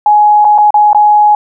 sine tone with dropouts, 838 Hz, G#5, 15 cents sharp, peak -3 dBFS, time 0.06-1.35 s, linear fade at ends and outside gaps 2 ms, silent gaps 0.446-0.45 / 0.58-0.584 / 0.706-0.742 / 0.931-0.947 s, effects none

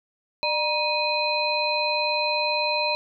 sine tone cluster, 600 / 950 / 2487 / 4079 Hz, D5 / A#5 / D#7 / C8, +37 / +33 / -1 / -45 cents, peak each -27 dBFS, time 0.43-2.95 s, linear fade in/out 0 ms, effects none

